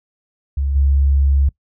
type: tone with level steps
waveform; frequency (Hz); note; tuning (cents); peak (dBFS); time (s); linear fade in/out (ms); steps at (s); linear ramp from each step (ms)
sine; 69.3; C#2; 0; -16 / -11; 0.57-1.49; 5; 0.75; 10
effects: noise-tail reverb RT60 0.1 s tail -22 dB re dry